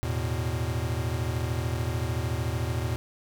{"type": "chord", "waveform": "square", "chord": "E suspended fourth", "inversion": "none", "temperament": "equal", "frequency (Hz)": [82.41, 110, 123.47], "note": ["E2", "A2", "B2"], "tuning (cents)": [0, 0, 0], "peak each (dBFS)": -32, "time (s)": [0.03, 2.96], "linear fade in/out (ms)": 0, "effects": []}